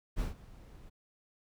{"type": "noise with ADSR envelope", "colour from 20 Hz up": "brown", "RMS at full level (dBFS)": -32, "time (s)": [0.16, 0.9], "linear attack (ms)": 38, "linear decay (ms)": 140, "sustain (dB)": -20, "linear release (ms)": 16, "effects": []}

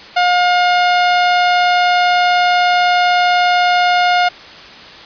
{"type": "tone", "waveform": "sawtooth", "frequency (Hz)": 714, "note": "F5", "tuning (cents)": 38, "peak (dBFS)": -6, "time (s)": [0.16, 4.29], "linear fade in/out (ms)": 10, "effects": ["white hiss -35 dBFS RMS until 5.05 s", "resampled to 11025 Hz"]}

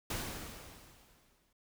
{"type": "noise with exponential decay", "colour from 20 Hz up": "pink", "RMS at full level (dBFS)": -36, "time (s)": [0.1, 1.53], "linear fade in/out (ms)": 5, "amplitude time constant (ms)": 310, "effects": []}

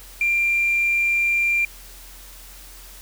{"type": "tone with tanh clipping", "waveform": "triangle", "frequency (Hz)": 2379, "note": "D7", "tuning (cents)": 22, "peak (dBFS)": -17, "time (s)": [0.21, 1.65], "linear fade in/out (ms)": 2, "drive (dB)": 4, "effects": ["added 43 Hz sine -43 dBFS peak until 3.01 s", "white hiss -44 dBFS RMS until 3.01 s"]}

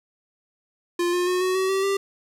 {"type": "tone with pitch steps", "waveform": "square", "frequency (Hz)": [348.9, 356, 363.3, 370.7, 378.3, 386, 393.9], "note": ["F4", "F4", "F#4", "F#4", "F#4", "G4", "G4"], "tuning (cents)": [-2, 33, -32, 3, 38, -27, 8], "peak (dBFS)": -21, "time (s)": [0.99, 1.97], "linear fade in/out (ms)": 5, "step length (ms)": 140, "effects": ["low-pass 12000 Hz 12 dB/octave", "9-bit"]}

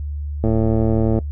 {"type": "click train", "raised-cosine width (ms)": 2, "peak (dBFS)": -6, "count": 84, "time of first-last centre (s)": [0.44, 1.188], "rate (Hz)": 111, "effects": ["noise-tail reverb RT60 0.1 s tail -19 dB re dry", "added 73 Hz sine -23 dBFS peak until 1.31 s"]}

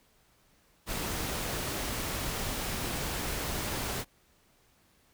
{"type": "noise", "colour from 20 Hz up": "pink", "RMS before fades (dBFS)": -34, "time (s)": [0.86, 4.05], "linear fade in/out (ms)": 50, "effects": ["pink hiss -66 dBFS RMS until 5.13 s"]}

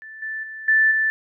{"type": "tone with level steps", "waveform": "sine", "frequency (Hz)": 1760, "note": "A6", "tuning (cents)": 0, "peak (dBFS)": [-36, -26, -32, -13, -17], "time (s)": [0.02, 1.1], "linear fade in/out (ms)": 0, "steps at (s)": [0.22, 0.43, 0.68, 0.91], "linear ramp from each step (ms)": 5, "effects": []}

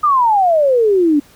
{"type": "exponential sweep", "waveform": "sine", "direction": "down", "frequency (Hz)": [1244.5, 281], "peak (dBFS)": -9, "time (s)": [0.03, 1.2], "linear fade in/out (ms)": 10, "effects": ["pink hiss -47 dBFS RMS until 1.35 s"]}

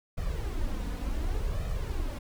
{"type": "noise with flanger", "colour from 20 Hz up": "brown", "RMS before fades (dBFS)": -31, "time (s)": [0.17, 2.19], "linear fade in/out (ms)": 10, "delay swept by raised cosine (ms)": [1.6, 4.1], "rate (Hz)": 0.68, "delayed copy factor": 0.6, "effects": []}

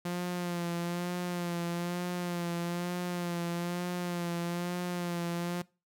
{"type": "tone with vibrato", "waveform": "sawtooth", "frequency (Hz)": 174.61, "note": "F3", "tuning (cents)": 0, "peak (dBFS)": -28, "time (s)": [0.05, 5.62], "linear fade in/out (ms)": 5, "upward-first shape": "sine", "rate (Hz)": 1.1, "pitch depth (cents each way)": 33, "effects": ["noise-tail reverb RT60 0.3 s tail -22 dB re dry"]}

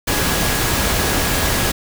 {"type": "tone in noise", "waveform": "sine", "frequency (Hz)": 1662, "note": "G#6", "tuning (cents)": 1, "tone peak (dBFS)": -29, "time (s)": [0.07, 1.72], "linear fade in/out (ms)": 10, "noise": "pink", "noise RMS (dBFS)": -18, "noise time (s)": [0.07, 1.72], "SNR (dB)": -14, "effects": []}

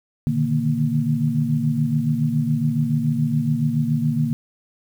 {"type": "tone cluster", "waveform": "sine", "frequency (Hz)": [119, 146.7, 153.8, 232.7], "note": ["A#2", "D3", "D#3", "A#3"], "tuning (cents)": [36, -2, -20, -3], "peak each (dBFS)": [-29, -22, -23, -22], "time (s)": [0.27, 4.33], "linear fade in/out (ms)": 0, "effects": ["8-bit"]}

